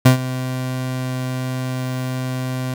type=tone with ADSR envelope; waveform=30% pulse; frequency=128.5 Hz; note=C3; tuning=31 cents flat; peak=-3 dBFS; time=0.05-2.74 s; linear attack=10 ms; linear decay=110 ms; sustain=-16 dB; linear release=3 ms; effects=none